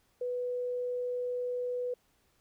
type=tone; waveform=sine; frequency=493.9 Hz; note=B4; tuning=in tune; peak=-31 dBFS; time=0.21-1.94 s; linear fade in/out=5 ms; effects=pink hiss -71 dBFS RMS until 2.4 s